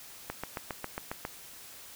click train, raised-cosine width 0.5 ms, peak -19 dBFS, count 8, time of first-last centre 0.3-1.251 s, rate 7.36 Hz, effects white hiss -49 dBFS RMS until 1.95 s

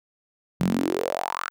sawtooth tone with high-pass filter sweep, 44.88 Hz, F1, 48 cents sharp, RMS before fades -26 dBFS, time 0.6-1.5 s, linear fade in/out 0 ms, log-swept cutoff 160 to 1500 Hz, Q 5.8, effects none

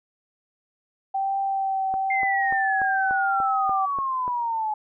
sine tone with vibrato, 776 Hz, G5, 18 cents flat, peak -22 dBFS, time 1.14-3.86 s, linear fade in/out 10 ms, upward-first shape triangle, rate 1 Hz, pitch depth 21 cents each way
click train, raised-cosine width 1 ms, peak -21 dBFS, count 9, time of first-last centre 1.94-4.279 s, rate 3.42 Hz
sine exponential sweep, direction down, 2117 to 845 Hz, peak -23 dBFS, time 2.1-4.74 s, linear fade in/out 5 ms
effects none

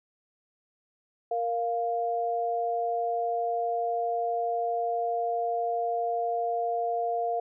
sine tone pair together, 466.2 / 698.5 Hz, A#4 / F5, 0 / 0 cents, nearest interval perfect fifth, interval 700 cents, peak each -31 / -27 dBFS, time 1.31-7.4 s, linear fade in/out 5 ms, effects none

